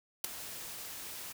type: noise with ADSR envelope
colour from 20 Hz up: white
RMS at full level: -29 dBFS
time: 0.24-1.33 s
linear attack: 4 ms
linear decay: 8 ms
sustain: -15 dB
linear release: 15 ms
effects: none